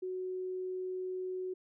sine tone, 370 Hz, F#4, in tune, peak -35 dBFS, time 0.02-1.54 s, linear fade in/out 10 ms, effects none

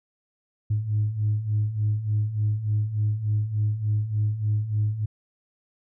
sine beating tone pair, 103.83 / 107.23 Hz, G#2 / A2, 0 / -44 cents, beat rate 3.4 Hz, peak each -27 / -22 dBFS, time 0.7-5.06 s, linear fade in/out 10 ms, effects tanh soft clip ceiling -16 dBFS

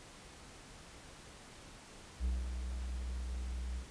triangle tone with ADSR envelope, 62 Hz, B1, 7 cents sharp, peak -28 dBFS, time 2.19-3.86 s, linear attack 58 ms, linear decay 190 ms, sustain -7 dB, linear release 79 ms, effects pink hiss -54 dBFS RMS until 3.9 s + resampled to 22050 Hz

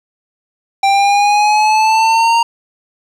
square exponential sweep, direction up, 784 to 932.3 Hz, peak -9 dBFS, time 0.83-2.43 s, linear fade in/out 5 ms, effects low-pass 6000 Hz 12 dB/octave + 7-bit

